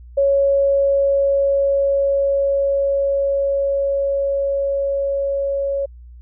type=tone with level ramp; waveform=sine; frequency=555 Hz; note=C#5; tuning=2 cents sharp; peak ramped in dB=-12 to -18 dBFS; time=0.17-5.86 s; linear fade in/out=10 ms; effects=added 60 Hz sine -37 dBFS peak until 6.21 s